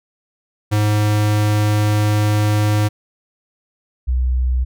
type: tone pair in turn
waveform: square / sine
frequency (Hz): 105.3 / 62.91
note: G#2 / B1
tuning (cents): +24 / +33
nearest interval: major sixth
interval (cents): 891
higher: first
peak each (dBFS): -14 / -14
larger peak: neither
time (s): 0.71-2.89 / 4.07-4.65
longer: first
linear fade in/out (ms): 20
effects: none